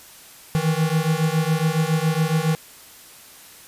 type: beating tone pair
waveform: square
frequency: 155.56 / 162.76 Hz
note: D#3 / E3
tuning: 0 / -22 cents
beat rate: 7.2 Hz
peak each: -22 dBFS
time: 0.55-2.55 s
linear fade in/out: 0 ms
effects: white hiss -45 dBFS RMS until 3.67 s + resampled to 32000 Hz